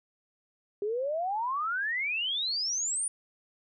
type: exponential sweep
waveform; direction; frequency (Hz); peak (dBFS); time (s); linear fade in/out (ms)
sine; up; 397.2 to 9600; -28; 0.82-3.08; 2
effects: none